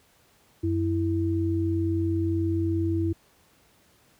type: tone pair together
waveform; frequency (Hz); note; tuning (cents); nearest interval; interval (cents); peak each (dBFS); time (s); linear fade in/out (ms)
sine; 92.49 / 329.6; F#2 / E4; 0 / 0; octave + minor seventh; 2200; -25; 0.63-3.13; 10
effects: pink hiss -61 dBFS RMS until 4.19 s + high-pass 60 Hz 12 dB/octave